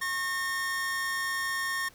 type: tone pair together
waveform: 45% pulse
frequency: 1087 / 1828.1 Hz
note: C#6 / A#6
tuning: -34 / -34 cents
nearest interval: major sixth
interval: 900 cents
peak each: -35 / -30 dBFS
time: 0.01-1.89 s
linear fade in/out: 10 ms
effects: pink hiss -57 dBFS RMS until 1.94 s